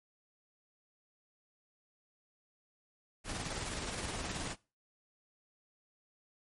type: noise with tremolo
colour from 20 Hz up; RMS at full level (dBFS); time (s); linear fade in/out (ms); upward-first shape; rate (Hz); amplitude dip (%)
pink; -38; 3.24-4.56; 50; square; 19; 30
effects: noise-tail reverb RT60 0.3 s tail -21 dB re dry + MP3 48 kbps